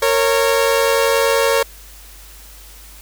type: tone pair together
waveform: sawtooth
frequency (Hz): 460.4 / 551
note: A#4 / C#5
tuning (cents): -22 / -11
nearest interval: minor third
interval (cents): 311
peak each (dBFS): -12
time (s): 0.02-1.63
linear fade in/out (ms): 5
effects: added 50 Hz sine -40 dBFS peak until 3.01 s + white hiss -42 dBFS RMS until 3.01 s